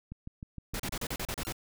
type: click train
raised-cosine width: 5 ms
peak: -28 dBFS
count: 6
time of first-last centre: 0.12-0.892 s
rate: 6.48 Hz
type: noise bursts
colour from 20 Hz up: pink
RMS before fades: -35 dBFS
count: 9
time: 0.74-1.524 s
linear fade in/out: 2 ms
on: 56 ms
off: 35 ms
type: tone with exponential decay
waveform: 5% pulse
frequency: 1383 Hz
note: F6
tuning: 17 cents flat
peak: -30 dBFS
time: 1.45-1.53 s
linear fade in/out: 0 ms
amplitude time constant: 16 ms
effects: none